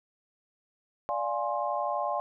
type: chord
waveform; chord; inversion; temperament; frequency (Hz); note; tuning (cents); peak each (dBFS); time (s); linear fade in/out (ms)
sine; D half-diminished seventh; none; equal with one note detuned; 587.3 / 698.5 / 830.6 / 1056.8; D5 / F5 / Ab5 / C6; 0 / 0 / 0 / +17; -33; 1.09-2.2; 0
effects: none